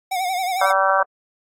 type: tone with vibrato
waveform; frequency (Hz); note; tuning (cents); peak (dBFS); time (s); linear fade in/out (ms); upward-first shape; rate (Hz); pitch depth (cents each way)
square; 740; F#5; 0; -21; 0.11-0.72; 10; sine; 11; 75
type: harmonic tone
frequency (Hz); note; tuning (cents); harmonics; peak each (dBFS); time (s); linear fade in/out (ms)
192.6; G3; -30; 3 / 4 / 5 / 6 / 7 / 8; -21 / -21 / -23 / -21 / -23 / -23; 0.61-1.03; 5
effects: AAC 48 kbps